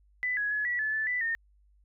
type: tone with pitch steps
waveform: sine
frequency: 1995 / 1672 / 1699 / 1943 / 1731 / 1750 / 1984 / 1829 Hz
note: B6 / G#6 / G#6 / B6 / A6 / A6 / B6 / A#6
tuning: +17 / +11 / +39 / -29 / -29 / -10 / +7 / -33 cents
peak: -27 dBFS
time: 0.23-1.35 s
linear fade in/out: 0 ms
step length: 140 ms
effects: added 50 Hz sine -60 dBFS peak until 1.84 s